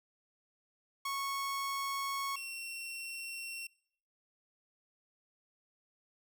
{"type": "tone pair in turn", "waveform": "sawtooth", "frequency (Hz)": [1103, 2721], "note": ["C#6", "F7"], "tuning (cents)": [-9, -46], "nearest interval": "octave + major third", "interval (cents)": 1563, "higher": "second", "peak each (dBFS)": [-31, -37], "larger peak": "first", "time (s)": [[1.05, 2.36], [2.36, 3.67]], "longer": "neither", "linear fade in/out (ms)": 5, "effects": ["noise-tail reverb RT60 0.6 s tail -22 dB re dry"]}